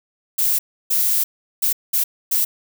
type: noise bursts at uneven times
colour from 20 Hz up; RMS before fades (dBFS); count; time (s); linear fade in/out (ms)
violet; -18; 5; 0.38-0.59 / 0.9-1.24 / 1.62-1.73 / 1.93-2.04 / 2.31-2.45; 10
effects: none